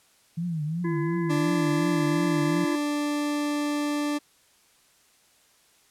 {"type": "tone with vibrato", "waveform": "sine", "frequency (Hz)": 161.9, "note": "E3", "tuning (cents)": -31, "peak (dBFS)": -26, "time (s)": [0.37, 2.65], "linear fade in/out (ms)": 10, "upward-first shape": "triangle", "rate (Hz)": 2.8, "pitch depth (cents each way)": 170}
{"type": "harmonic tone", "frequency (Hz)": 338.2, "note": "E4", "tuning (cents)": 44, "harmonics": [1, 3, 5, 6], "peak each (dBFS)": [-27, -37, -41, -43], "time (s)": [0.84, 2.76], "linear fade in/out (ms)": 10}
{"type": "tone", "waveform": "40% pulse", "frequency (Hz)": 293.7, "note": "D4", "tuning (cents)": 0, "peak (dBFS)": -24, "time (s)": [1.29, 4.19], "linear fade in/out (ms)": 20}
{"effects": ["white hiss -61 dBFS RMS until 5.9 s", "low-pass 11000 Hz 12 dB/octave"]}